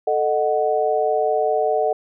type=chord; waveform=sine; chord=D# diminished; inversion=second; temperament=equal with one note detuned; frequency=440 / 615.1 / 740 Hz; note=A4 / D#5 / F#5; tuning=0 / -20 / 0 cents; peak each=-21 dBFS; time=0.07-1.93 s; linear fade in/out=5 ms; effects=none